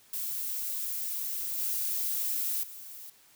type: noise with level steps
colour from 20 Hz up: violet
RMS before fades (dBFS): -34 / -31 / -45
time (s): 0.13-3.1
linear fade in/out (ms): 5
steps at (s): 1.58 / 2.63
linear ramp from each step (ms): 5
effects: white hiss -60 dBFS RMS until 3.35 s